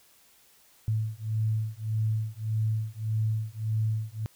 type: beating tone pair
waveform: sine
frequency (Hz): 108.7 / 110.4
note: A2 / A2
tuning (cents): -21 / +6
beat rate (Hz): 1.7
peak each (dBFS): -29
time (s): 0.88-4.26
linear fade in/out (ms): 0
effects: white hiss -60 dBFS RMS until 4.35 s